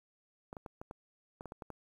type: clicks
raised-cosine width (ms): 1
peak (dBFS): -30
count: 10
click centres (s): 0.529 / 0.568 / 0.662 / 0.815 / 0.911 / 1.409 / 1.457 / 1.521 / 1.622 / 1.703
effects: 10-bit